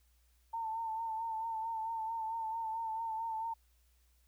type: tone with vibrato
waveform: sine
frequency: 898 Hz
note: A5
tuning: 35 cents sharp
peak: -35 dBFS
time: 0.53-3.54 s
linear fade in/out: 10 ms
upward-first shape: sine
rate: 4.5 Hz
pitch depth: 40 cents each way
effects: added 60 Hz sine -67 dBFS peak until 4.27 s + white hiss -75 dBFS RMS until 4.27 s